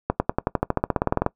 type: accelerating click train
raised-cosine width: 1 ms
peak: -5 dBFS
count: 18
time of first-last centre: 0.1-1.264 s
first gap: 100 ms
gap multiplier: 0.95
effects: noise-tail reverb RT60 0.1 s tail -21 dB re dry